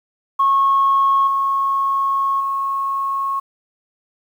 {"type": "tone with level steps", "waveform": "sine", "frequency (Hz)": 1094, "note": "C#6", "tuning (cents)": -23, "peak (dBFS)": [-11, -15, -18], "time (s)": [0.39, 3.4], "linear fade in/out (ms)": 10, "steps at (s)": [1.27, 2.4], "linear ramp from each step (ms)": 5, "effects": ["tanh soft clip ceiling -7 dBFS", "8-bit"]}